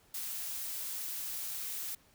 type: noise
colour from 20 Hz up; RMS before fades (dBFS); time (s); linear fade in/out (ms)
blue; -39; 0.14-1.95; 5
effects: pink hiss -65 dBFS RMS until 2.14 s